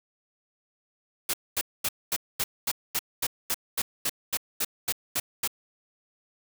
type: noise bursts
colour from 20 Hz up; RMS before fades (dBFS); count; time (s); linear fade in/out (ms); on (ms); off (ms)
white; -27; 16; 1.29-5.476; 5; 46; 230
effects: none